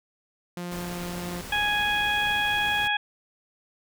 sawtooth tone, 176 Hz, F3, 14 cents sharp, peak -28 dBFS, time 0.57-1.41 s, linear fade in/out 2 ms
pink noise, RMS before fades -39 dBFS, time 0.71-2.88 s, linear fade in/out 10 ms
harmonic tone, 831 Hz, G#5, 1 cent sharp, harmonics 1 / 2 / 3 / 4, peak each -28 / -26 / -29 / -29 dBFS, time 1.52-2.97 s, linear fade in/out 5 ms
effects none

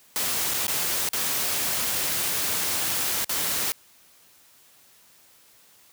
white noise with dropouts, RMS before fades -26 dBFS, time 0.16-3.72 s, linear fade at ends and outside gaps 0 ms, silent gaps 0.538-0.542 / 0.668-0.681 / 1.089-1.133 / 3.245-3.294 s, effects white hiss -56 dBFS RMS until 5.92 s + high-pass 60 Hz 12 dB/octave

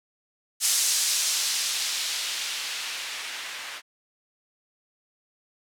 violet noise with low-pass filter sweep, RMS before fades -28 dBFS, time 0.6-3.82 s, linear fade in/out 50 ms, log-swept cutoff 7100 to 1900 Hz, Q 0.94, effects none

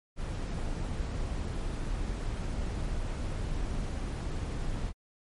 brown noise, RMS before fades -33 dBFS, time 0.16-4.93 s, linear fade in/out 50 ms, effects MP3 48 kbps

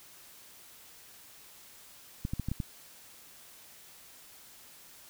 clicks, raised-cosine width 5 ms, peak -20 dBFS, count 6, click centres 2.251 / 2.335 / 2.397 / 2.486 / 2.516 / 2.602 s, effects white hiss -54 dBFS RMS until 5.09 s

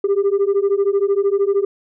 sine beating tone pair, 392 / 405 Hz, G4 / G#4, 0 / -43 cents, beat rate 13 Hz, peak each -15 dBFS, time 0.04-1.65 s, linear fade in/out 5 ms, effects tanh soft clip ceiling -11 dBFS

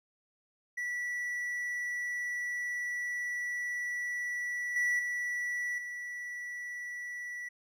triangle tone with level steps, 1953 Hz, B6, 20 cents flat, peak -31 / -25 / -30 / -36 dBFS, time 0.77-7.49 s, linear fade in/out 10 ms, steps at 4.76 / 4.99 / 5.78 s, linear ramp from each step 2 ms, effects none

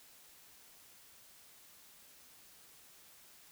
silence, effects white hiss -60 dBFS RMS until 3.51 s

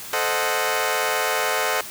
15% pulse chord, A diminished seventh, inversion none, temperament equal, 440 / 523.3 / 622.3 / 740 Hz, A4 / C5 / Eb5 / Gb5, 0 / 0 / 0 / 0 cents, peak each -20 dBFS, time 0.13-1.81 s, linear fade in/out 2 ms, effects white hiss -36 dBFS RMS until 1.9 s

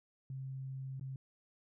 sine tone with dropouts, 133.2 Hz, C3, 31 cents sharp, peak -40 dBFS, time 0.3-1.16 s, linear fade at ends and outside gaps 2 ms, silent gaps 0.997-1.01 s, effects none

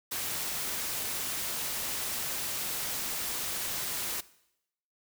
white noise, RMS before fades -34 dBFS, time 0.11-4.21 s, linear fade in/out 10 ms, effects noise-tail reverb RT60 0.8 s tail -19 dB re dry

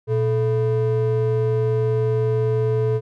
triangle ring-modulated tone, 277.2 Hz, C#4, in tune, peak -12 dBFS, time 0.07-3.01 s, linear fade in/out 50 ms, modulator 158 Hz, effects none

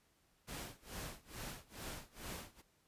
pink noise with tremolo, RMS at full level -45 dBFS, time 0.47-2.62 s, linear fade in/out 20 ms, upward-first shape sine, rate 2.3 Hz, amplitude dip 95%, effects pink hiss -74 dBFS RMS until 2.87 s + resampled to 32000 Hz

